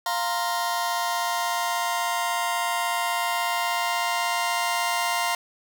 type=chord; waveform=sawtooth; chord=F suspended fourth; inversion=none; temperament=just; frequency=698.5 / 931.3 / 1047.7 Hz; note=F5 / Bb5 / C6; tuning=0 / -2 / +2 cents; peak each=-24 / -24 / -25 dBFS; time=0.06-5.35 s; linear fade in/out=2 ms; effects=none